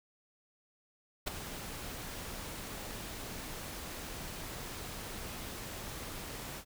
pink noise with ADSR envelope, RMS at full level -33 dBFS, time 1.26-6.65 s, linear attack 17 ms, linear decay 11 ms, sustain -10 dB, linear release 74 ms, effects none

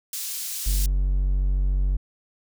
pink high-pass noise, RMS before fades -31 dBFS, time 0.13-0.86 s, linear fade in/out 2 ms, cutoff 5600 Hz, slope 12 dB/octave
triangle tone, 47 Hz, F#1, 28 cents sharp, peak -17 dBFS, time 0.66-1.97 s, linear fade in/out 10 ms
effects none

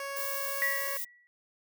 15% pulse tone, 554.4 Hz, C#5, in tune, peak -29 dBFS, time 0-0.97 s, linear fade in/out 2 ms
violet noise, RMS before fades -36 dBFS, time 0.16-1.05 s, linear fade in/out 10 ms
sine tone with exponential decay, 1941 Hz, B6, 31 cents flat, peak -24 dBFS, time 0.62-1.27 s, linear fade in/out 0 ms, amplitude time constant 140 ms
effects none

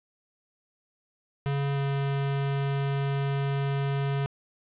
square tone pair in turn, 140 / 139.03 Hz, C#3 / C#3, +18 / +5 cents, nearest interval unison, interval 13 cents, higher first, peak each -26 dBFS, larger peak neither, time 1.46-1.76 / 1.76-4.26 s, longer second, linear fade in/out 0 ms, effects resampled to 8000 Hz + 9-bit

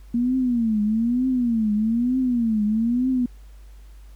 sine tone with vibrato, 233.1 Hz, A#3, in tune, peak -18 dBFS, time 0.14-3.26 s, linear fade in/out 5 ms, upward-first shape triangle, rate 1.1 Hz, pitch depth 210 cents each way, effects added 50 Hz sine -41 dBFS peak until 4.15 s + pink hiss -59 dBFS RMS until 4.15 s

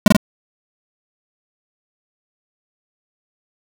square tone with echo, 207.7 Hz, G#3, in tune, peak -4 dBFS, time 0.06-0.08 s, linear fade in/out 2 ms, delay 43 ms, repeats 2, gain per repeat -2 dB, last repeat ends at 0.166 s, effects none

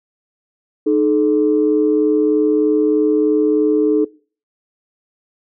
sine tone pair together, 306.8 / 430 Hz, D#4 / A4, -24 / -40 cents, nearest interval tritone, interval 584 cents, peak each -14 dBFS, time 0.86-4.05 s, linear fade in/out 10 ms, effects noise-tail reverb RT60 0.4 s tail -21 dB re dry + tanh soft clip ceiling -4 dBFS

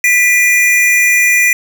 square tone pair together, 1980 / 2410 Hz, B6 / D7, +4 / +44 cents, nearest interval minor third, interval 340 cents, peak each -11 dBFS, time 0.04-1.53 s, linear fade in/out 2 ms, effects none

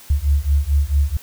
sine beating tone pair, 69.3 / 73.8 Hz, C#2 / D2, 0 / +9 cents, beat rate 4.5 Hz, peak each -17 dBFS, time 0.1-1.17 s, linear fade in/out 5 ms, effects white hiss -43 dBFS RMS until 1.22 s

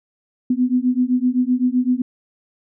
sine beating tone pair, 246.9 / 254.7 Hz, B3 / C4, 0 / -46 cents, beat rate 7.8 Hz, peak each -18 dBFS, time 0.5-2.02 s, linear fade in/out 5 ms, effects none

